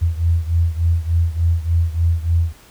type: beating tone pair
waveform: sine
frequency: 82.8 / 86.2 Hz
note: E2 / F2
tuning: +8 / -22 cents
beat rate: 3.4 Hz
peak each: -16 / -19 dBFS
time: 0.01-2.53 s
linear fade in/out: 20 ms
effects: pink hiss -47 dBFS RMS until 2.7 s